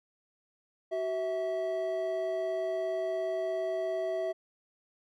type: tone pair together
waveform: triangle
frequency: 376.9 / 652.1 Hz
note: F#4 / E5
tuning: +32 / -19 cents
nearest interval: major sixth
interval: 949 cents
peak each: -33 / -29 dBFS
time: 0.91-4.33 s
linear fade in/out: 20 ms
effects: none